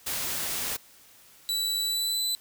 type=noise; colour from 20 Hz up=white; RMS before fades=-31 dBFS; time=0.06-0.77 s; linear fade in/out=10 ms
type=tone with pitch glide; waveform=sawtooth; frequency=3949 to 4002 Hz; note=B7 to B7; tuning=-1 to +22 cents; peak=-23 dBFS; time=1.49-2.35 s; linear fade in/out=0 ms; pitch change=+23 cents; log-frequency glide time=1.85-2.21 s
effects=white hiss -55 dBFS RMS until 2.4 s